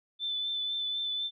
sine tone with vibrato, 3520 Hz, A7, in tune, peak -30 dBFS, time 0.19-1.31 s, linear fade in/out 50 ms, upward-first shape triangle, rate 4 Hz, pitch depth 23 cents each way, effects none

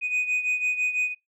sine beating tone pair, 2489 / 2495 Hz, D#7 / D#7, 0 / +4 cents, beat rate 6 Hz, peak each -22 / -27 dBFS, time 0.01-1.15 s, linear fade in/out 50 ms, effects noise-tail reverb RT60 0.2 s tail -23 dB re dry + tanh soft clip ceiling -20 dBFS

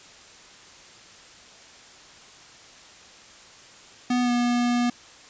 square tone with pitch glide, 246.9 to 242 Hz, B3 to B3, 0 to -35 cents, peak -21 dBFS, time 4.1-4.9 s, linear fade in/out 5 ms, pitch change -35 cents, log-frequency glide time 4.22-4.31 s, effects white hiss -48 dBFS RMS until 5.29 s + resampled to 16000 Hz

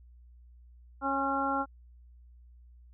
harmonic tone with a mistuned harmonic, 274.2 Hz, C#4, 19 cents flat, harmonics 1 / 2 / 3 / 4 / 5, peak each -34 / -37 / -32 / -36 / -32 dBFS, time 1.01-1.66 s, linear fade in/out 50 ms, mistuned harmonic 4, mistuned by -30 cents, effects added 60 Hz sine -52 dBFS peak until 2.93 s

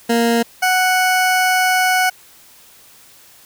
20% pulse tone pair in turn, 233.1 / 740 Hz, A#3 / F#5, 0 / 0 cents, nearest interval octave + minor sixth, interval 2000 cents, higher second, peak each -8 dBFS, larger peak neither, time 0.09-0.43 / 0.62-2.1 s, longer second, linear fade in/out 10 ms, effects white hiss -46 dBFS RMS until 3.45 s

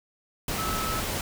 sine tone in noise, 1302 Hz, E6, 22 cents flat, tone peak -31 dBFS, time 0.58-1 s, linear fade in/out 2 ms, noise pink, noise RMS -30 dBFS, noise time 0.48-1.21 s, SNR -4 dB, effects none

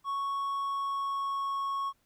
triangle tone with pitch glide, 1108.7 to 1102.3 Hz, C#6 to C#6, 0 to -10 cents, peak -28 dBFS, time 0.04-1.93 s, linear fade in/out 50 ms, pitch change -10 cents, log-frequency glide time 0.6-1.62 s, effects pink hiss -72 dBFS RMS until 2.05 s

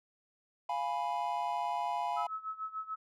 triangle chord, F diminished, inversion none, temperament equal, 698.5 / 830.6 / 987.8 Hz, F5 / Ab5 / Cb6, 0 / 0 / 0 cents, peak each -35 / -34 / -34 dBFS, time 0.69-2.27 s, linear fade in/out 5 ms
sine tone with tremolo, 1294 Hz, E6, 32 cents flat, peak -34 dBFS, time 2.16-2.96 s, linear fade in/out 20 ms, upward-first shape sine, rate 6.8 Hz, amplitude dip 85%
effects none

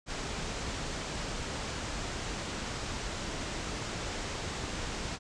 pink low-pass noise, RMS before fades -37 dBFS, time 0.06-5.19 s, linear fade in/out 50 ms, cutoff 8000 Hz, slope 48 dB/octave, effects none

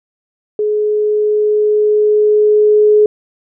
sine tone with level ramp, 422.4 Hz, G#4, 29 cents sharp, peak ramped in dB -12 to -5 dBFS, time 0.59-3.06 s, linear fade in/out 2 ms, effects none

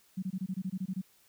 sine tone bursts, 187.7 Hz, F#3, 25 cents sharp, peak -31 dBFS, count 11, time 0.17-1.016 s, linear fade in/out 10 ms, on 56 ms, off 23 ms, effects white hiss -65 dBFS RMS until 1.28 s

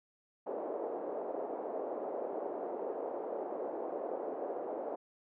white band-pass noise, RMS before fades -39 dBFS, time 0.46-4.96 s, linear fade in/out 10 ms, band 360 to 640 Hz, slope 24 dB/octave, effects none

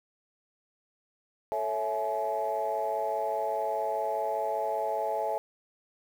sine chord, A major seventh, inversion none, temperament equal with one note detuned, 440 / 554.4 / 659.3 / 848.6 Hz, A4 / C#5 / E5 / G#5, 0 / 0 / 0 / +37 cents, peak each -35 / -34 / -31 / -31 dBFS, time 1.52-5.38 s, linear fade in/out 0 ms, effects tanh soft clip ceiling -20 dBFS + 9-bit

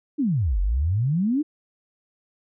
sine exponential two-way sweep, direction down then up, 318.3 to 43.65 to 318.3 Hz, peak -19 dBFS, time 0.18-1.43 s, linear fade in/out 20 ms, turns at 0.6 s, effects none

